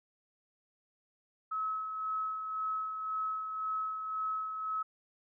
sine tone with tremolo, 1288 Hz, E6, 41 cents flat, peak -31 dBFS, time 1.51-4.83 s, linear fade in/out 10 ms, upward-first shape sine, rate 1.9 Hz, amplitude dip 45%, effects none

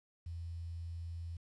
sine tone with quantisation, 84.3 Hz, E2, 39 cents sharp, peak -40 dBFS, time 0.26-1.37 s, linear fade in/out 5 ms, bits 11, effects resampled to 22050 Hz

